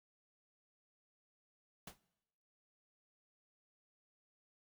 pink noise with exponential decay, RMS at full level -45 dBFS, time 1.87-1.99 s, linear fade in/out 5 ms, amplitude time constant 25 ms, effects noise-tail reverb RT60 1.0 s tail -21 dB re dry

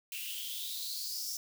blue noise with high-pass filter sweep, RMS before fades -39 dBFS, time 0.12-1.37 s, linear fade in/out 2 ms, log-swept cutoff 2600 to 5600 Hz, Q 7.5, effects none

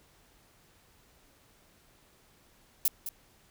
violet noise with echo, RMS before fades -25 dBFS, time 2.85-2.88 s, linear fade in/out 2 ms, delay 210 ms, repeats 1, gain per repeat -11 dB, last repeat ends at 3.09 s, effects pink hiss -63 dBFS RMS until 3.5 s

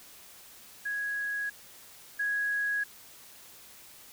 sine tone pair in turn, 1661.2 / 1661.2 Hz, G#6 / G#6, 0 / 0 cents, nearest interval unison, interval 0 cents, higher neither, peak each -30 / -27 dBFS, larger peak second, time 0.85-1.5 / 2.19-2.84 s, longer neither, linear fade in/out 10 ms, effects white hiss -52 dBFS RMS until 4.12 s

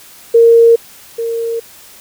sine tone pair in turn, 462.8 / 460.7 Hz, A#4 / A#4, -13 / -20 cents, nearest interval unison, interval 7 cents, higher first, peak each -3 / -15 dBFS, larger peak first, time 0.34-0.76 / 1.18-1.6 s, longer neither, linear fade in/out 10 ms, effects white hiss -39 dBFS RMS until 2 s

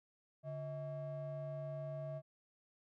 triangle ring-modulated tone, 247.7 Hz, B3, 5 cents sharp, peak -36 dBFS, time 0.43-2.22 s, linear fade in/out 50 ms, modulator 391 Hz, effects none

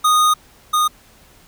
square tone pair in turn, 1237 / 1231.5 Hz, D#6 / D#6, -10 / -18 cents, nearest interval unison, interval 8 cents, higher first, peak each -12 / -14 dBFS, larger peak first, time 0.04-0.34 / 0.73-0.88 s, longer first, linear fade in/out 10 ms, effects pink hiss -49 dBFS RMS until 1.47 s

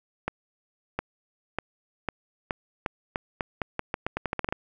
accelerating click train, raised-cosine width 0.5 ms, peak -12 dBFS, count 19, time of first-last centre 0.28-4.525 s, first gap 710 ms, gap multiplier 0.84, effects none

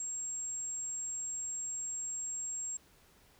sine tone, 7540 Hz, A#8, 19 cents sharp, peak -36 dBFS, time 0-2.77 s, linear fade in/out 2 ms, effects pink hiss -64 dBFS RMS until 3.39 s

